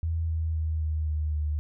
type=tone with pitch steps; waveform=sine; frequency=81.8 / 80.44 / 79.1 / 77.79 / 76.5 / 75.23 Hz; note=E2 / E2 / D#2 / D#2 / D#2 / D2; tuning=-13 / -42 / +29 / 0 / -29 / +42 cents; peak=-25 dBFS; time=0.03-1.59 s; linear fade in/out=0 ms; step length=260 ms; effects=none